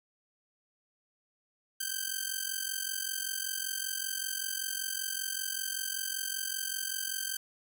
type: ring-modulated tone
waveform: 5% pulse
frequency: 1558 Hz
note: G6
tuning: 11 cents flat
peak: -19 dBFS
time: 1.8-7.37 s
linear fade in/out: 5 ms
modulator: 22.6 Hz
effects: none